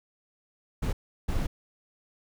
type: noise bursts at uneven times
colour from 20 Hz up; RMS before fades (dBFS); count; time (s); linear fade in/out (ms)
brown; -27; 2; 0.82-0.93 / 1.28-1.47; 10
effects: none